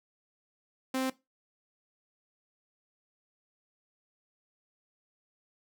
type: tone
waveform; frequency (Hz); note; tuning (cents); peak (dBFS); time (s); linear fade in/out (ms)
sawtooth; 261.6; C4; 0; -25; 0.94-1.1; 5
effects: noise-tail reverb RT60 0.2 s tail -17 dB re dry